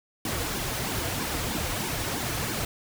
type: noise with flanger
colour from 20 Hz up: pink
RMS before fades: -30 dBFS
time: 0.25-2.65 s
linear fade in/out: 2 ms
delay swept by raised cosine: 1.5 to 5.2 ms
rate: 3.1 Hz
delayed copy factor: -0.8
effects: none